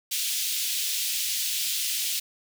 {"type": "high-pass noise", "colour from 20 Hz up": "pink", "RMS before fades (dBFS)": -28, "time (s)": [0.11, 2.2], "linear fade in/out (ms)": 10, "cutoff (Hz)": 2900, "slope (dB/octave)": 24, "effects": []}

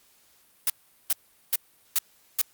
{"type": "noise bursts", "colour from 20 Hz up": "blue", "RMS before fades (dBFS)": -22, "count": 5, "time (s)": [0.67, 2.415], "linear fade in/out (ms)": 2, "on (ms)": 29, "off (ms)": 400, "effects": ["white hiss -61 dBFS RMS until 2.53 s", "Opus 48 kbps"]}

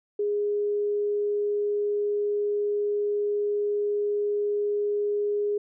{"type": "tone", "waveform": "sine", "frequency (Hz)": 412.7, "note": "G#4", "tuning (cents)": -11, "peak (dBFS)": -23, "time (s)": [0.19, 5.58], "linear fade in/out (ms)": 5, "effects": []}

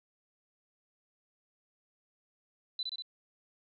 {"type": "tone with echo", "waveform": "sine", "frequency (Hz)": 4000, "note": "B7", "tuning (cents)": 21, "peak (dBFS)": -32, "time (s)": [2.79, 2.83], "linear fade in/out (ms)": 2, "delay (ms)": 64, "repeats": 3, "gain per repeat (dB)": -2, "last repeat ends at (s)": 3.022, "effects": []}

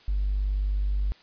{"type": "tone with tanh clipping", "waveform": "triangle", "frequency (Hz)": 49.43, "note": "G1", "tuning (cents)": 15, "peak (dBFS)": -22, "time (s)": [0.08, 1.12], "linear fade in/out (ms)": 0, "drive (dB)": 1, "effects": ["white hiss -55 dBFS RMS until 1.22 s", "resampled to 11025 Hz"]}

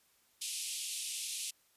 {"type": "band-pass noise", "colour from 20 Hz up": "white", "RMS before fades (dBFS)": -40, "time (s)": [0.41, 1.51], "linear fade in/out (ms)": 10, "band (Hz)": [2500, 11000], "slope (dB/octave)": 48, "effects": ["white hiss -70 dBFS RMS until 1.76 s", "resampled to 32000 Hz"]}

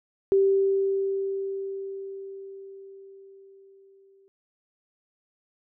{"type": "tone with exponential decay", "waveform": "sine", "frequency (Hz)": 390.3, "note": "G4", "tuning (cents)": -8, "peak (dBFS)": -16, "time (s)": [0.32, 4.28], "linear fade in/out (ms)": 0, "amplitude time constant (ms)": 860, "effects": []}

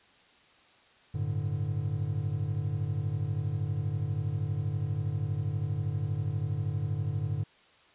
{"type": "chord", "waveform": "triangle", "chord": "G suspended second", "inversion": "none", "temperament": "equal with one note detuned", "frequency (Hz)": [98, 110.45, 146.83], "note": ["G2", "A2", "D3"], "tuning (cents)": [0, 7, 0], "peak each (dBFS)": -31, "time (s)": [1.14, 7.44], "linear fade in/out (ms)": 10, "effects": ["white hiss -60 dBFS RMS until 7.94 s", "resampled to 8000 Hz"]}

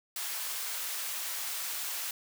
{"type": "high-pass noise", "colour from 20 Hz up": "white", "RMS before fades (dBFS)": -36, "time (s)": [0.16, 2.11], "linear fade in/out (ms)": 2, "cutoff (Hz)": 780, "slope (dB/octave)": 12, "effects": []}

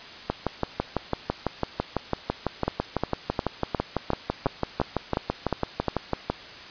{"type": "two click trains", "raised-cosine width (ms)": 1, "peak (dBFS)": [-9, -9], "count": [37, 10], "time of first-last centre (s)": [[0.3, 6.3], [2.68, 5.883]], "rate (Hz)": [6, 2.81], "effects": ["white hiss -42 dBFS RMS until 6.7 s", "resampled to 11025 Hz"]}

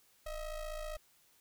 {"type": "ring-modulated tone", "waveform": "square", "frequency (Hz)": 320.7, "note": "E4", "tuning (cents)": -48, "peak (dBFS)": -37, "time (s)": [0.26, 0.97], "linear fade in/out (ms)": 5, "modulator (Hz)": 293, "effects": ["white hiss -68 dBFS RMS until 1.4 s"]}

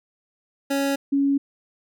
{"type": "tone pair in turn", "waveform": ["25% pulse", "sine"], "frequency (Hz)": [277.2, 278.6], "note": ["C#4", "C#4"], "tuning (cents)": [0, 9], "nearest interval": "unison", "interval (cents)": 9, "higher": "second", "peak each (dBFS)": -17, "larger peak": "neither", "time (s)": [[0.7, 0.96], [1.12, 1.38]], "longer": "neither", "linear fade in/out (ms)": 10, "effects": []}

